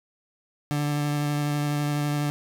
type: tone with vibrato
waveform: 30% pulse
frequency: 146.7 Hz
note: D3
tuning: 2 cents flat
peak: -21 dBFS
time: 0.71-2.3 s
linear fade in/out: 0 ms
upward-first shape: sine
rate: 12 Hz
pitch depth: 12 cents each way
effects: none